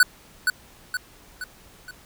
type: tone with echo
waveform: square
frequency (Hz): 1490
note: F#6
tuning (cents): +12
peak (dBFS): -12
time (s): 0-0.03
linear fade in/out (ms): 2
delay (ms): 470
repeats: 4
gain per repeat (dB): -6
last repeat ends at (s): 1.91
effects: pink hiss -51 dBFS RMS until 2.05 s